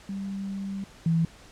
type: tone pair in turn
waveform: sine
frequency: 196 / 164.82 Hz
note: G3 / E3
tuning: 0 / 0 cents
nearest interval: minor third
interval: 300 cents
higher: first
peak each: -30 / -20 dBFS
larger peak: second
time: 0.09-0.84 / 1.06-1.25 s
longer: first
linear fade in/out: 2 ms
effects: pink hiss -51 dBFS RMS until 1.51 s + low-pass 8000 Hz 12 dB/octave